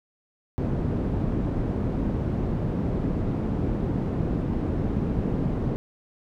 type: low-pass noise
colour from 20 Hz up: white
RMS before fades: -26 dBFS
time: 0.58-5.76 s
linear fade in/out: 0 ms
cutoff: 240 Hz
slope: 12 dB/octave
effects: none